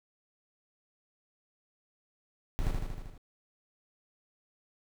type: noise with echo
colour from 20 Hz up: brown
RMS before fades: -31 dBFS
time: 2.59-2.71 s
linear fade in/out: 0 ms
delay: 78 ms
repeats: 6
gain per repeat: -3 dB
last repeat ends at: 3.178 s
effects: none